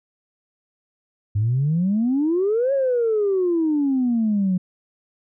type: exponential two-way sweep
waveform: sine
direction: up then down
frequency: 99.5 to 559 to 179 Hz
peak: -16 dBFS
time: 1.35-4.58 s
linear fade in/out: 10 ms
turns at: 2.73 s
effects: tanh soft clip ceiling -13 dBFS